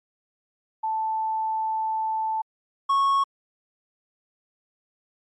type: tone pair in turn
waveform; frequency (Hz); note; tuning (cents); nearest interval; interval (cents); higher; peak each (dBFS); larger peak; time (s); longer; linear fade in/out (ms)
sine / triangle; 880 / 1101.9; A5 / C#6; 0 / -11; major third; 389; second; -23 / -16; second; 0.83-2.42 / 2.89-3.24; first; 10
effects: MP3 48 kbps